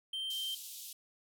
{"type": "tone", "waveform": "triangle", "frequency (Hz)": 3136, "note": "G7", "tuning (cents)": 0, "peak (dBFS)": -34, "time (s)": [0.13, 0.55], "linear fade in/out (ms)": 5}
{"type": "band-pass noise", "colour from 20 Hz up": "white", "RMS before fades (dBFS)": -47, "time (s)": [0.3, 0.93], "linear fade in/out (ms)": 5, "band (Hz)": [2900, 16000], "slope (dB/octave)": 48}
{"effects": []}